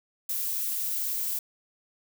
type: noise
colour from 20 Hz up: violet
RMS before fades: -30 dBFS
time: 0.29-1.39 s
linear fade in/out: 5 ms
effects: none